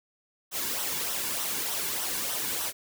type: noise with flanger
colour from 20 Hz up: white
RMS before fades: -31 dBFS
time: 0.51-2.73 s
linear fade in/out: 50 ms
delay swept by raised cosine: 0.42 to 1.62 ms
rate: 3.3 Hz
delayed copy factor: -0.55
effects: none